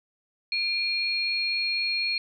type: tone pair together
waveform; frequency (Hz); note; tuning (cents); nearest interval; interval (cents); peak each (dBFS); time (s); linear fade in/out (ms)
sine; 2400 / 4276; D7 / C8; +37 / +37; minor seventh; 1000; -27; 0.52-2.18; 2
effects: none